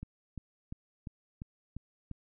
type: click train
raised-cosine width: 5 ms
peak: -28 dBFS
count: 7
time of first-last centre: 0.03-2.113 s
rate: 2.88 Hz
effects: none